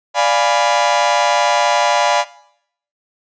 40% pulse chord, D diminished seventh, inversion none, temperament equal, 587.3 / 698.5 / 830.6 / 987.8 Hz, D5 / F5 / Ab5 / Cb6, 0 / 0 / 0 / 0 cents, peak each -17 dBFS, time 0.14-2.25 s, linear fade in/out 50 ms, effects noise-tail reverb RT60 0.7 s tail -18 dB re dry + resampled to 16000 Hz

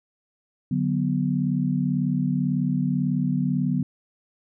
sine chord, B minor, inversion first, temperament equal, 146.83 / 185 / 246.9 Hz, D3 / F#3 / B3, 0 / 0 / 0 cents, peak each -25 dBFS, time 0.71-3.83 s, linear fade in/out 5 ms, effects none

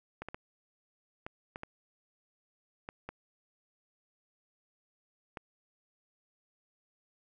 clicks, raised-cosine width 0.5 ms, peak -25 dBFS, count 9, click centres 0.22 / 0.286 / 0.345 / 1.265 / 1.559 / 1.634 / 2.889 / 3.09 / 5.372 s, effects none

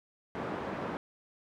pink band-pass noise, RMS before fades -37 dBFS, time 0.35-0.97 s, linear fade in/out 0 ms, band 180 to 1300 Hz, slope 12 dB/octave, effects none

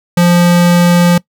square tone, 174.61 Hz, F3, in tune, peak -6 dBFS, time 0.17-1.18 s, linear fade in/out 5 ms, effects noise-tail reverb RT60 0.1 s tail -22 dB re dry

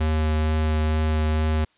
square tone with vibrato, 77.78 Hz, D#2, in tune, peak -20 dBFS, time 0-1.65 s, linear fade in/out 10 ms, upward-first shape triangle, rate 2.2 Hz, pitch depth 10 cents each way, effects white hiss -63 dBFS RMS until 1.77 s + resampled to 8000 Hz

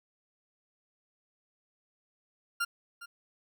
40% pulse tone with echo, 1397 Hz, F6, in tune, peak -27 dBFS, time 2.6-2.65 s, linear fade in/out 10 ms, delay 410 ms, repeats 1, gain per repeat -15 dB, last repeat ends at 3.06 s, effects none

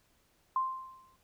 sine tone with exponential decay, 1047 Hz, C6, 1 cent sharp, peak -25 dBFS, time 0.56-1.16 s, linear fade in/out 2 ms, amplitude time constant 130 ms, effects pink hiss -70 dBFS RMS until 1.23 s

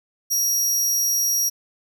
sawtooth tone, 5680 Hz, F8, 28 cents sharp, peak -16 dBFS, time 0.3-1.5 s, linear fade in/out 20 ms, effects none

